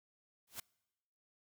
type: noise with exponential growth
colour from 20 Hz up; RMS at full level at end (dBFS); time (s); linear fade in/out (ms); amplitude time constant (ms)
white; -39; 0.47-0.6; 5; 27
effects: noise-tail reverb RT60 1.0 s tail -26 dB re dry